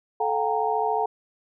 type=tone cluster; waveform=sine; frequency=436.8 / 720 / 794 / 926 Hz; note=A4 / F#5 / G5 / A#5; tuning=-13 / -47 / +22 / -12 cents; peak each=-27 dBFS; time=0.2-1.06 s; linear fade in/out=5 ms; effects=none